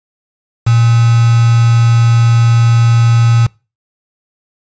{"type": "tone with quantisation", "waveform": "sine", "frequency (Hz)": 116.54, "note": "A#2", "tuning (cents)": 0, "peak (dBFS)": -6, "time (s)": [0.66, 3.47], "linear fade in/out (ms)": 10, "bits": 3, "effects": ["noise-tail reverb RT60 0.3 s tail -25 dB re dry", "resampled to 16000 Hz"]}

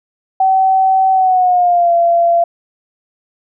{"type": "tone with pitch glide", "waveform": "sine", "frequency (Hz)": [763, 683.7], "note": ["G5", "F5"], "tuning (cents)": [-47, -37], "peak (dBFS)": -8, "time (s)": [0.4, 2.44], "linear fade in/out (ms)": 5, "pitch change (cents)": -190, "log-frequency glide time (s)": [1.12, 1.93], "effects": []}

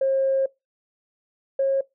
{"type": "tone pair in turn", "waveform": "sine", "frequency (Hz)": [537, 542.3], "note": ["C5", "C#5"], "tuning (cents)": [45, -38], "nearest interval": "unison", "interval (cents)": 17, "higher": "second", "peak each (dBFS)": -17, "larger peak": "neither", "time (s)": [[0.01, 0.46], [1.59, 1.81]], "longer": "first", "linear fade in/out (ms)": 5, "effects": ["noise-tail reverb RT60 0.2 s tail -23 dB re dry", "tanh soft clip ceiling -13 dBFS"]}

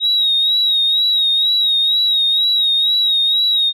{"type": "tone with vibrato", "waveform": "sine", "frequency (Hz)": 3800, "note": "A#7", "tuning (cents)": 33, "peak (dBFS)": -11, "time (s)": [0, 3.73], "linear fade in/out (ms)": 50, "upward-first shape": "sine", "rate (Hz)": 2.1, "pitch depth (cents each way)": 53, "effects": ["tanh soft clip ceiling -7 dBFS"]}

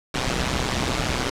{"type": "noise with amplitude modulation", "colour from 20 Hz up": "pink", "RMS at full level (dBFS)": -20, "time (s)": [0.14, 1.3], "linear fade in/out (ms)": 5, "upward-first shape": "sine", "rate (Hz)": 126, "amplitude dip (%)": 85, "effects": ["low-pass 6000 Hz 12 dB/octave"]}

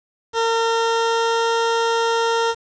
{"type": "tone with pitch glide", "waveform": "20% pulse", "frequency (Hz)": [456.9, 459.8], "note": ["A#4", "A#4"], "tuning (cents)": [-35, -24], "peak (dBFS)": -12, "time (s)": [0.33, 2.55], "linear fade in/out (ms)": 50, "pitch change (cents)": 11, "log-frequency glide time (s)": [0.6, 1.51], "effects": ["resampled to 16000 Hz", "7-bit"]}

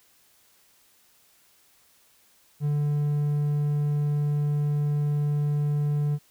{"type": "tone", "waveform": "triangle", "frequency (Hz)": 146.83, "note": "D3", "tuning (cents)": 0, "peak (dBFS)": -20, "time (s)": [2.6, 6.19], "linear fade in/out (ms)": 50, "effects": ["white hiss -61 dBFS RMS until 6.3 s"]}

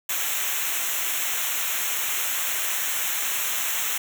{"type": "noise with comb filter", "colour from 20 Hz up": "white", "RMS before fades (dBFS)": -26, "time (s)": [0.09, 3.98], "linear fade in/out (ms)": 5, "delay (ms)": 0.21, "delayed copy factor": -0.9, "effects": []}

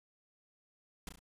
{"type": "noise with echo", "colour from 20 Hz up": "pink", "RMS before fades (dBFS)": -43, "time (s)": [1.07, 1.09], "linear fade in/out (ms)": 2, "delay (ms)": 34, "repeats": 3, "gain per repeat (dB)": -6, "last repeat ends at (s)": 1.192, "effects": ["resampled to 32000 Hz"]}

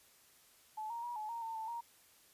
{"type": "tone with pitch steps", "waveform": "sine", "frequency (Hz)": [864, 934, 959, 856, 930, 902, 884, 937], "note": ["A5", "A#5", "A#5", "A5", "A#5", "A5", "A5", "A#5"], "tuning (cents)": [-32, 3, 49, -48, -4, 43, 8, 9], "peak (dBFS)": -39, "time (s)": [0.77, 1.81], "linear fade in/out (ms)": 10, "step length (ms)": 130, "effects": ["white hiss -65 dBFS RMS until 2.33 s", "resampled to 32000 Hz"]}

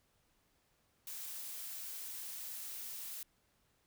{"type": "noise", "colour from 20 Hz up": "blue", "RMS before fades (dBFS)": -45, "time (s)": [1.07, 3.23], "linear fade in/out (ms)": 2, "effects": ["pink hiss -75 dBFS RMS until 3.86 s"]}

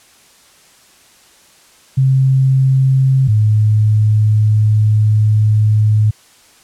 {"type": "tone pair in turn", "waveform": "sine", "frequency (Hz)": [132.8, 107.05], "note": ["C3", "A2"], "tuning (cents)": [26, -47], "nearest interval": "major third", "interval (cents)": 373, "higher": "first", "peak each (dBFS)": [-8, -8], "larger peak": "neither", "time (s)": [[1.97, 3.28], [3.28, 6.11]], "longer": "second", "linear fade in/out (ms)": 10, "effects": ["white hiss -47 dBFS RMS until 6.63 s", "low-pass 10000 Hz 12 dB/octave"]}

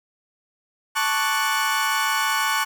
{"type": "chord", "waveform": "30% pulse", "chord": "D major seventh", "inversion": "second", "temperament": "equal", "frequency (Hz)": [880, 1108.7, 1174.7, 1480], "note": ["A5", "C#6", "D6", "F#6"], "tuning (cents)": [0, 0, 0, 0], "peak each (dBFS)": [-23, -22, -28, -22], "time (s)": [0.95, 2.65], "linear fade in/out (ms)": 20, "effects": ["9-bit"]}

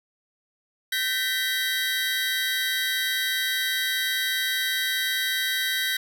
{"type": "tone cluster", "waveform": "square", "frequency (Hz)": [1542, 1824, 1989, 3185, 3844], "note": ["G6", "A#6", "B6", "G7", "B7"], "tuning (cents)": [-29, -38, 12, 27, -48], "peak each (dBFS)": [-30, -34, -31, -33, -29], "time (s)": [0.92, 5.97], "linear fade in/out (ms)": 5, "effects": []}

